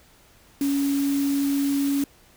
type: tone in noise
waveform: sine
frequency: 280 Hz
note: C#4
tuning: 18 cents sharp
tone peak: -20 dBFS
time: 0.61-2.04 s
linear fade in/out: 2 ms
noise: white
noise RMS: -36 dBFS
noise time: 0.61-2.04 s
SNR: +13 dB
effects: pink hiss -55 dBFS RMS until 2.36 s